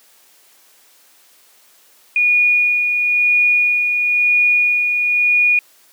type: tone with tremolo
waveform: sine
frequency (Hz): 2448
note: D#7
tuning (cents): -29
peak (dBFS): -10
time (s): 2.16-5.59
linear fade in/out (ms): 2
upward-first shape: sine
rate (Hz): 0.99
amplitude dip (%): 40
effects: white hiss -51 dBFS RMS until 5.92 s + high-pass 300 Hz 12 dB/octave

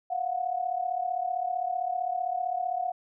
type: tone pair together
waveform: sine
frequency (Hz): 698.5 / 734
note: F5 / F#5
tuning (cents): 0 / -14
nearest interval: minor second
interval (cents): 86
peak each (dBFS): -31 / -29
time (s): 0.1-2.92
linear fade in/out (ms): 10
effects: none

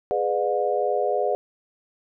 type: chord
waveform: sine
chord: G# diminished seventh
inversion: none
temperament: just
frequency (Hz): 415.3 / 498.4 / 598 / 717.6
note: G#4 / B4 / D5 / F5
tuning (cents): 0 / +16 / +31 / +47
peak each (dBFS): -26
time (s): 0.11-1.35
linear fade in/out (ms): 0
effects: none

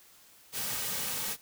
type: noise with comb filter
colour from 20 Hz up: white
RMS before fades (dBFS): -34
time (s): 0.52-1.37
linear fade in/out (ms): 50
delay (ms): 2.9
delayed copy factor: -0.5
effects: white hiss -58 dBFS RMS until 1.41 s

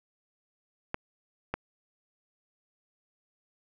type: clicks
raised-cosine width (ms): 0.5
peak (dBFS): -15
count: 2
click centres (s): 0.944 / 1.54
effects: none

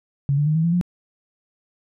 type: tone with pitch steps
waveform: sine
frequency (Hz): 140 / 146.71 / 153.73 / 161.1 / 168.81 / 176.9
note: C#3 / D3 / D#3 / E3 / E3 / F3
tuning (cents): +18 / -1 / -21 / -39 / +41 / +23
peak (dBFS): -16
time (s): 0.29-0.812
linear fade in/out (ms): 0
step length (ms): 87
effects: none

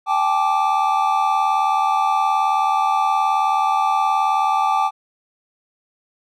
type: chord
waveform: triangle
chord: G suspended second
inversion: none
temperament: equal with one note detuned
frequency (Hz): 784 / 862.9 / 1174.7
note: G5 / A5 / D6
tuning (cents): 0 / -34 / 0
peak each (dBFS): -18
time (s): 0.06-4.91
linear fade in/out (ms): 50
effects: none

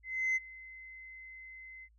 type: tone with ADSR envelope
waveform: sine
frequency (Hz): 2055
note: C7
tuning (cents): -32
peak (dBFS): -25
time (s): 0.03-1.89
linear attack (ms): 330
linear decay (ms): 27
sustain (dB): -22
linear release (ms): 59
effects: tanh soft clip ceiling -26 dBFS + added 55 Hz sine -62 dBFS peak until 1.98 s

